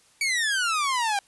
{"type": "exponential sweep", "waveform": "sawtooth", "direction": "down", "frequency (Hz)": [2289, 784], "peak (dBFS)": -19, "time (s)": [0.21, 1.19], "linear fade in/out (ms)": 2, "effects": ["white hiss -59 dBFS RMS until 1.27 s", "resampled to 24000 Hz"]}